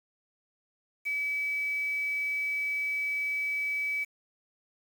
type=tone with quantisation; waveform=sine; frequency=2289 Hz; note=D7; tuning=45 cents flat; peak=-28 dBFS; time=1.05-4.05 s; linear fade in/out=20 ms; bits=8; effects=none